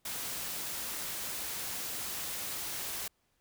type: noise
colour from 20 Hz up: white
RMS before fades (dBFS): -38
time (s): 0.05-3.08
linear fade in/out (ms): 5
effects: pink hiss -75 dBFS RMS until 3.4 s